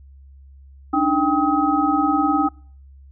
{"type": "tone cluster", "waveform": "sine", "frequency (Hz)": [287, 306.7, 788, 1268], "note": ["D4", "D#4", "G5", "D#6"], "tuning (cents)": [-40, -25, 9, 32], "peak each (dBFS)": -21, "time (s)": [0.93, 2.49], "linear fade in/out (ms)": 10, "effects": ["noise-tail reverb RT60 0.5 s tail -26 dB re dry", "added 68 Hz sine -42 dBFS peak until 3.11 s"]}